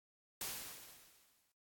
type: noise with exponential decay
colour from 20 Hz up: white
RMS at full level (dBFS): -40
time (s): 0.41-1.52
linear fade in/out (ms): 2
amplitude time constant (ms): 240
effects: noise-tail reverb RT60 0.2 s tail -22 dB re dry + AAC 64 kbps